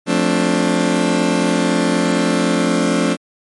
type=chord; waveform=30% pulse; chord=D minor seventh; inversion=first; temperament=just; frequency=176.2 / 220.2 / 264.3 / 293.7 Hz; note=F3 / A3 / C4 / D4; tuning=+16 / +2 / +18 / 0 cents; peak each=-17 dBFS; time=0.06-3.17 s; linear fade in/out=50 ms; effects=MP3 48 kbps